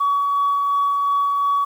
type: tone with tremolo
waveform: sine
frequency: 1131 Hz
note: C#6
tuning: 34 cents sharp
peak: -14 dBFS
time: 0-1.65 s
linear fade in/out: 10 ms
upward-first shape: sine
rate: 2.8 Hz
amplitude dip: 25%
effects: tanh soft clip ceiling -12 dBFS + 8-bit